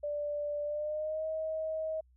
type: tone with pitch glide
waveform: sine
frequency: 587.3 to 633.1 Hz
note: D5 to D#5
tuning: 0 to +30 cents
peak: -32 dBFS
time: 0.03-2.01 s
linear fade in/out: 10 ms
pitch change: +130 cents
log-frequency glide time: 0.64-1.26 s
effects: added 62 Hz sine -61 dBFS peak until 2.16 s